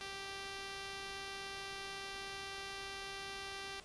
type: tone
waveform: 5% pulse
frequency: 392 Hz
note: G4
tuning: in tune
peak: -32 dBFS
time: 0.01-3.8 s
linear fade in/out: 0 ms
effects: pink hiss -57 dBFS RMS until 3.84 s + resampled to 22050 Hz